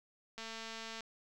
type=click train; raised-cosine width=0.2 ms; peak=-28 dBFS; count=142; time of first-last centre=0.38-1.007 s; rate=225 Hz; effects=none